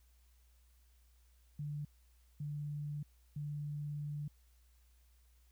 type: tone bursts at uneven times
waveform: sine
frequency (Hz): 147.1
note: D3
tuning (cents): +3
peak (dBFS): -38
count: 3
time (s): 1.59-1.85 / 2.4-3.03 / 3.36-4.28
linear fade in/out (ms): 5
effects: added 60 Hz sine -64 dBFS peak until 5.51 s + white hiss -75 dBFS RMS until 5.51 s